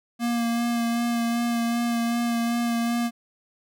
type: tone with vibrato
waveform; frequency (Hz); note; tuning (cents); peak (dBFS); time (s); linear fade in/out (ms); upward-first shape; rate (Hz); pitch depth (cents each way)
square; 234.9; A#3; +13; -23; 0.19-3.11; 50; sine; 2.6; 17
effects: none